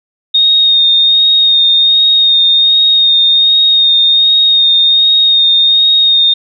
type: tone with vibrato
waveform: sine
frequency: 3700 Hz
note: A#7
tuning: 14 cents flat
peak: -5 dBFS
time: 0.34-6.34 s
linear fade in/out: 10 ms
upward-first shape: sine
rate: 1.3 Hz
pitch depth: 19 cents each way
effects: none